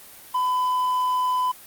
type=tone with quantisation; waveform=triangle; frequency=1005 Hz; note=B5; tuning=30 cents sharp; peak=-18 dBFS; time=0.34-1.52 s; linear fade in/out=10 ms; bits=8; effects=white hiss -45 dBFS RMS until 1.66 s + Opus 32 kbps